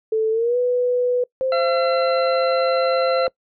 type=tone with pitch glide; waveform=sine; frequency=440 to 493.9 Hz; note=A4 to B4; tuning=0 to 0 cents; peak=-16 dBFS; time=0.12-1.24 s; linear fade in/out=5 ms; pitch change=+200 cents; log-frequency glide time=0.31-0.57 s
type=tone; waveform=sine; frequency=523 Hz; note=C5; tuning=1 cent flat; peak=-18 dBFS; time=1.41-3.28 s; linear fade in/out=0 ms
type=harmonic tone; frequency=678 Hz; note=E5; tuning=49 cents sharp; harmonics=1 / 2 / 3 / 4 / 6; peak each=-23 / -24 / -34 / -35 / -31 dBFS; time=1.52-3.27 s; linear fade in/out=2 ms
effects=noise-tail reverb RT60 0.1 s tail -24 dB re dry